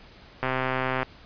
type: click train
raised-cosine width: 0.5 ms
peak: -11 dBFS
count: 79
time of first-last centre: 0.43-1.03 s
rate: 130 Hz
effects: pink hiss -50 dBFS RMS until 1.25 s + resampled to 11025 Hz